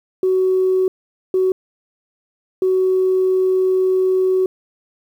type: tone bursts at uneven times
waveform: sine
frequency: 374 Hz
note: F#4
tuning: 19 cents sharp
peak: -12 dBFS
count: 3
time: 0.23-0.88 / 1.34-1.52 / 2.62-4.46 s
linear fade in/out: 2 ms
effects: tanh soft clip ceiling -8 dBFS + 8-bit